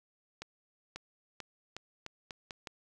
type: accelerating click train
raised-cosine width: 0.2 ms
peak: -24 dBFS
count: 8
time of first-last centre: 0.42-2.672 s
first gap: 540 ms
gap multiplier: 0.82
effects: none